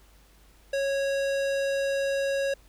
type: tone with low-pass filter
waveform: square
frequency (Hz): 551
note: C#5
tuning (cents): -11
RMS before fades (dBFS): -27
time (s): 0.73-2.54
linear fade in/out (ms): 5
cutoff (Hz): 8300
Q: 0.5
effects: added 50 Hz sine -55 dBFS peak until 2.68 s + pink hiss -60 dBFS RMS until 2.68 s